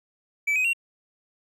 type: tone with pitch steps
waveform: triangle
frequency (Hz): 2308 / 2517 / 2745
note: D7 / D#7 / F7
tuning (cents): -31 / +19 / -31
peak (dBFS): -19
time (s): 0.47-0.734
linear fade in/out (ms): 10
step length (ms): 88
effects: none